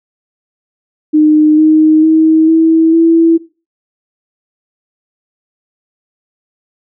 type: tone with pitch steps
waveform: sine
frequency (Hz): 305.9 / 311.8 / 317.8 / 323.9 / 330.1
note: D#4 / D#4 / D#4 / E4 / E4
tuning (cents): -29 / +4 / +37 / -30 / +2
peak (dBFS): -4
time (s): 1.13-3.38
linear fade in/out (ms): 20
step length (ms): 450
effects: noise-tail reverb RT60 0.3 s tail -17 dB re dry